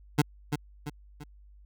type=tone with echo; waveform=25% pulse; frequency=147.8 Hz; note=D3; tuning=11 cents sharp; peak=-15 dBFS; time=0.18-0.22 s; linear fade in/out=10 ms; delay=340 ms; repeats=3; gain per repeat=-7 dB; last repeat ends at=1.24 s; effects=added 50 Hz sine -51 dBFS peak until 1.65 s